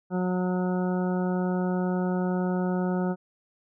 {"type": "harmonic tone", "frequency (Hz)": 182.1, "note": "F#3", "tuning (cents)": -27, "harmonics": [1, 2, 3, 4, 5, 7, 8], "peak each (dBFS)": [-25, -31, -35, -37, -39, -42, -43], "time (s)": [0.1, 3.16], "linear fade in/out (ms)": 50, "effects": []}